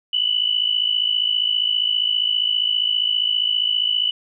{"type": "tone pair together", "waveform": "sine", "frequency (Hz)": [2945, 3000], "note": ["F#7", "F#7"], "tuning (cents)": [-9, 23], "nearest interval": "unison", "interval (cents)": 32, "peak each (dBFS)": -20, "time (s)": [0.13, 4.11], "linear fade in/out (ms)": 5, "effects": []}